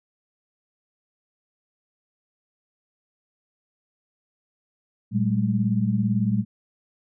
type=tone cluster; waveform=sine; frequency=115.6 / 192.5 / 210.4 Hz; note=A#2 / G3 / G#3; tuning=-14 / -31 / +23 cents; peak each=-24 dBFS; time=5.11-6.45 s; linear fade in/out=50 ms; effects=none

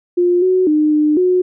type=tone with pitch steps; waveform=sine; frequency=353.5 / 370.5 / 304.2 / 301.9 / 364.6 Hz; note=F4 / F#4 / D#4 / D4 / F#4; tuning=+21 / +2 / -39 / +48 / -25 cents; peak=-10 dBFS; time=0.17-1.42 s; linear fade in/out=10 ms; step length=250 ms; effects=none

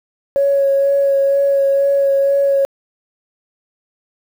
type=tone with vibrato; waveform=sine; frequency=554.4 Hz; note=C#5; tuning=in tune; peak=-10 dBFS; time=0.36-2.65 s; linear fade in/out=0 ms; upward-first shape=sine; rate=2.1 Hz; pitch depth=14 cents each way; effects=tanh soft clip ceiling -6 dBFS + 7-bit

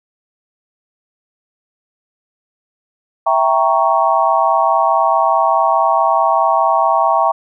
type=chord; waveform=sine; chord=E diminished seventh; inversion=none; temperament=equal; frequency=659.3 / 784 / 932.3 / 1108.7 Hz; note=E5 / G5 / Bb5 / Db6; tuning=0 / 0 / 0 / 0 cents; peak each=-16 dBFS; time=3.26-7.32 s; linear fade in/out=10 ms; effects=none

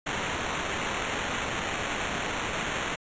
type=noise with sample-and-hold; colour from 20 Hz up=violet; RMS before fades=-31 dBFS; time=0.06-2.96 s; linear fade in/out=10 ms; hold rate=4900 Hz; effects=resampled to 16000 Hz

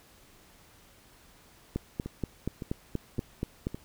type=two click trains; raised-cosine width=3 ms; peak=-23 / -17 dBFS; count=4 / 9; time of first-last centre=2.06-3.745 / 1.76-3.669 s; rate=1.78 / 4.19 Hz; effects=pink hiss -58 dBFS RMS until 3.84 s

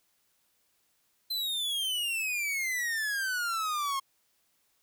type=exponential sweep; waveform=45% pulse; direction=down; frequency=4110 to 1072 Hz; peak=-29 dBFS; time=1.3-4 s; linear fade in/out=10 ms; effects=white hiss -72 dBFS RMS until 4.82 s

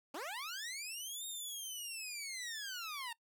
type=linear two-way sweep; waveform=15% pulse; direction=up then down; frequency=254.3 to 3729 to 900 Hz; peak=-35 dBFS; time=0.14-3.13 s; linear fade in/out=5 ms; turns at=1.26 s; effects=noise-tail reverb RT60 0.1 s tail -21 dB re dry

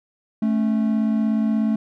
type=tone pair together; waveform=triangle; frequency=218.3 / 275 Hz; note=A3 / C#4; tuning=-13 / -14 cents; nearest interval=major third; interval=399 cents; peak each=-16 / -24 dBFS; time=0.42-1.76 s; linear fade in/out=5 ms; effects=none

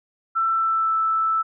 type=tone with pitch glide; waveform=sine; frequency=1336 to 1318.4 Hz; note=E6 to E6; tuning=+23 to 0 cents; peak=-18 dBFS; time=0.35-1.43 s; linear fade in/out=20 ms; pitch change=-23 cents; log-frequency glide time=0.5-0.96 s; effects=none

